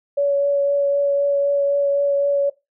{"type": "tone with vibrato", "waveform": "sine", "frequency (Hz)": 565, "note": "C#5", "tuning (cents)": 33, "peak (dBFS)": -15, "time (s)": [0.17, 2.5], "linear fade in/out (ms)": 10, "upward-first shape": "triangle", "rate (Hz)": 3.9, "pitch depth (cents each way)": 12, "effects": ["noise-tail reverb RT60 0.2 s tail -18 dB re dry"]}